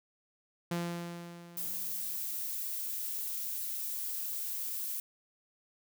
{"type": "tone with exponential decay", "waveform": "sawtooth", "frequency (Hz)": 172, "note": "F3", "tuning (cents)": -26, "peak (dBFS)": -27, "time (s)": [0.71, 2.42], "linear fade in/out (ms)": 5, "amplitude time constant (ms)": 370}
{"type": "noise", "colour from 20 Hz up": "violet", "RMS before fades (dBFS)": -37, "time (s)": [1.57, 5], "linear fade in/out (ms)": 2}
{"effects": []}